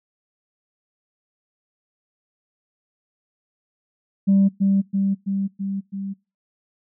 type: tone with echo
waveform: sine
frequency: 196 Hz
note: G3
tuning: in tune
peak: -11 dBFS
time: 4.27-4.49 s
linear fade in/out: 20 ms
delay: 330 ms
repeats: 5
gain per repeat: -3 dB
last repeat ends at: 6.14 s
effects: noise-tail reverb RT60 0.3 s tail -26 dB re dry + tanh soft clip ceiling -10 dBFS